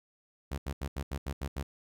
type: tone bursts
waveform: sawtooth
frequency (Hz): 69.4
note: C#2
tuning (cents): +3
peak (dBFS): -29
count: 8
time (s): 0.51-1.63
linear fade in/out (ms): 10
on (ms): 70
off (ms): 80
effects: none